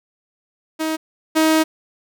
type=tone pair in turn; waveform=sawtooth; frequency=316.4 / 316.4 Hz; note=D#4 / D#4; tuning=+29 / +29 cents; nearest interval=unison; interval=0 cents; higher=neither; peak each=-16 / -9 dBFS; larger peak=second; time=0.79-0.97 / 1.35-1.64 s; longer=second; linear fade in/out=20 ms; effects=none